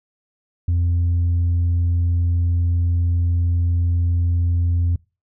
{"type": "tone", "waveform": "sine", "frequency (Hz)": 86.3, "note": "F2", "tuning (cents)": -20, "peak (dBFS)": -13, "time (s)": [0.68, 4.96], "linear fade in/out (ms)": 5, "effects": ["noise-tail reverb RT60 0.3 s tail -26 dB re dry", "tanh soft clip ceiling -14 dBFS"]}